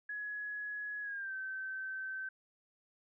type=tone with pitch glide; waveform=sine; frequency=1682 to 1542.4 Hz; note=G#6 to G6; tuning=+22 to -28 cents; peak=-38 dBFS; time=0.09-2.29 s; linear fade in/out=5 ms; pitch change=-150 cents; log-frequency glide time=1.02-1.34 s; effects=none